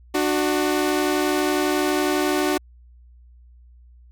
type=tone pair together; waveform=sawtooth; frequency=298 / 370 Hz; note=D4 / F#4; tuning=+25 / 0 cents; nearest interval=major third; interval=375 cents; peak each=-18 dBFS; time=0.14-2.58 s; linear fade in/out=10 ms; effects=added 60 Hz sine -46 dBFS peak until 4.11 s